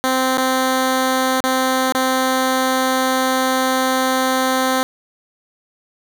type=tone with dropouts; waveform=10% pulse; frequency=260 Hz; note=C4; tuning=11 cents flat; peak=-7 dBFS; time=0.04-4.83 s; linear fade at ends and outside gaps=0 ms; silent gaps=0.373-0.381 / 1.405-1.44 / 1.923-1.949 s; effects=none